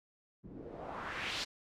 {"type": "noise with low-pass filter sweep", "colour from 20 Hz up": "white", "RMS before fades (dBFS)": -42, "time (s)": [0.43, 1.45], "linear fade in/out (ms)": 20, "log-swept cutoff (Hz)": [200, 4700], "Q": 1.9, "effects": []}